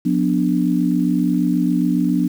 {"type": "chord", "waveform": "sine", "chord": "B diminished", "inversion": "second", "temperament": "equal with one note detuned", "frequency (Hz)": [179.11, 246.9, 293.7], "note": ["F3", "B3", "D4"], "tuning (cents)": [44, 0, 0], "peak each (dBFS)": -19, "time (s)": [0.05, 2.28], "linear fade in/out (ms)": 10, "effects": ["7-bit"]}